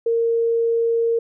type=tone; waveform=sine; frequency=461.6 Hz; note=A#4; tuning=17 cents flat; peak=-16 dBFS; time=0.06-1.19 s; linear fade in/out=5 ms; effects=none